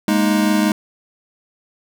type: chord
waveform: square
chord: Ab suspended second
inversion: none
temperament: equal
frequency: 207.7 / 233.1 / 311.1 Hz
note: Ab3 / Bb3 / Eb4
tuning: 0 / 0 / 0 cents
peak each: -17 / -23 / -19 dBFS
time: 0.08-0.72 s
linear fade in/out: 2 ms
effects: none